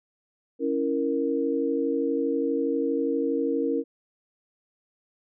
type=chord; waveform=sine; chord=A# diminished; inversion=first; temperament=equal; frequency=277.2 / 329.6 / 466.2 Hz; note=C#4 / E4 / A#4; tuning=0 / 0 / 0 cents; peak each=-27 / -29 / -26 dBFS; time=0.59-3.84 s; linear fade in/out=50 ms; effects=none